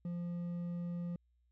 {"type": "tone with hard clipping", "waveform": "triangle", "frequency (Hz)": 173.7, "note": "F3", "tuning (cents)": -9, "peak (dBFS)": -38, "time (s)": [0.05, 1.16], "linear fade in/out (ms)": 2, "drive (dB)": 7, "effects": ["added 60 Hz sine -70 dBFS peak until 1.51 s"]}